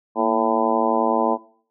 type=harmonic tone with a mistuned harmonic; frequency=111.5 Hz; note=A2; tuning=23 cents sharp; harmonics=2 / 3 / 4 / 5 / 6 / 7 / 8 / 9; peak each=-25 / -25 / -25 / -25 / -25 / -25 / -25 / -25 dBFS; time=0.15-1.38 s; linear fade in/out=50 ms; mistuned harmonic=2; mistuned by=+82 cents; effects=noise-tail reverb RT60 0.5 s tail -19 dB re dry